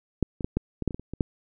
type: clicks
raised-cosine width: 3 ms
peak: -9 / -20 / -13 / -11 / -17 / -10 / -22 / -20 / -27 / -21 / -9 dBFS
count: 11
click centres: 0.227 / 0.408 / 0.445 / 0.57 / 0.823 / 0.877 / 0.908 / 0.945 / 0.996 / 1.136 / 1.208 s
effects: none